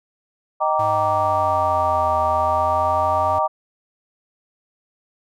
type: chord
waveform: sine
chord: Eb major seventh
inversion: none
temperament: just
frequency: 622.3 / 777.8 / 933.4 / 1166.7 Hz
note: Eb5 / G5 / Bb5 / D6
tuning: 0 / -14 / +2 / -12 cents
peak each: -22 dBFS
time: 0.6-3.48 s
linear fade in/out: 20 ms
type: exponential two-way sweep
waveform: square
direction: down then up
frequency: 106 to 82.2 to 91.4 Hz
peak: -30 dBFS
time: 0.79-3.39 s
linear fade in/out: 5 ms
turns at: 2.21 s
effects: none